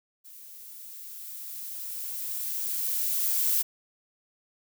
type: noise with level ramp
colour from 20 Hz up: violet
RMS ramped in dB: -48 to -24 dBFS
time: 0.24-3.63 s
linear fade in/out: 20 ms
effects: none